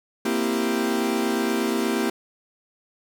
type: chord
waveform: 40% pulse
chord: C dominant seventh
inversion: third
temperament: equal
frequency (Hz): 233.1 / 261.6 / 329.6 / 392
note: Bb3 / C4 / E4 / G4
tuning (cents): 0 / 0 / 0 / 0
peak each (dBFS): -25 / -28 / -27 / -26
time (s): 0.25-2.1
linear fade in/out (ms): 5
effects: none